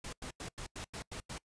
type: noise bursts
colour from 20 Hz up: pink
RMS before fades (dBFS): -43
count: 8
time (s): 0.04-1.382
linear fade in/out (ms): 5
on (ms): 89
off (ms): 90
effects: noise-tail reverb RT60 0.1 s tail -24 dB re dry + resampled to 22050 Hz